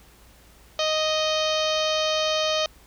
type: harmonic tone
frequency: 622.3 Hz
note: D#5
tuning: in tune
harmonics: 1 / 2 / 3 / 4 / 5 / 6 / 7 / 8 / 9 / 10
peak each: -24 / -30 / -37 / -33 / -29 / -31 / -33 / -37 / -38 / -39 dBFS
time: 0.79-2.66 s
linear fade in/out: 2 ms
effects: added 57 Hz sine -54 dBFS peak until 2.86 s + pink hiss -54 dBFS RMS until 2.86 s